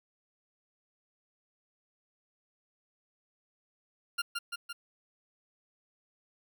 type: tone with echo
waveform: 20% pulse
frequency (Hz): 1396.9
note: F6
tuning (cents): 0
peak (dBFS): -24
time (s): 4.18-4.22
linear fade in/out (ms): 10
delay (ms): 170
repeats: 3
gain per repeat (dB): -3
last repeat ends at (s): 4.73
effects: none